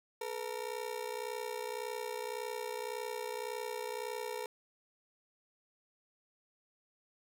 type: ring-modulated tone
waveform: 30% pulse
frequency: 460 Hz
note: A#4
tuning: 23 cents flat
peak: -32 dBFS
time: 0.21-4.46 s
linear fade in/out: 2 ms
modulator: 30.9 Hz
effects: none